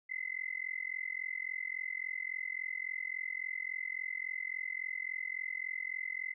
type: tone with amplitude modulation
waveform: sine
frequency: 2046 Hz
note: C7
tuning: 39 cents flat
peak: -32 dBFS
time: 0.09-6.34 s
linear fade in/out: 20 ms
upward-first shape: sine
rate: 43.6 Hz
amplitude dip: 100%
effects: none